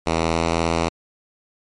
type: tone with pitch glide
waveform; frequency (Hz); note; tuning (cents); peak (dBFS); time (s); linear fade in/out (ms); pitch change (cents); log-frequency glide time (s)
5% pulse; 82 to 83.14; E2 to E2; -9 to +15; -7; 0.06-0.89; 10; +24; 0.22-0.47
effects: low-pass 7000 Hz 12 dB/octave + MP3 48 kbps